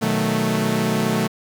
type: chord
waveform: sawtooth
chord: B dominant seventh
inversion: none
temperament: equal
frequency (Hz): 123.47 / 155.56 / 185 / 220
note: B2 / D#3 / F#3 / A3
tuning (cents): 0 / 0 / 0 / 0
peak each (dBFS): -23 / -22 / -21 / -17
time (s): 0.01-1.28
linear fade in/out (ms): 20
effects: 8-bit